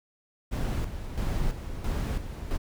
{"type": "noise with tremolo", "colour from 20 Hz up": "brown", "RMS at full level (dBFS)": -28, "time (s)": [0.51, 2.58], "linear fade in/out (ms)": 20, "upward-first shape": "square", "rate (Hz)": 1.5, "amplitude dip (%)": 60, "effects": []}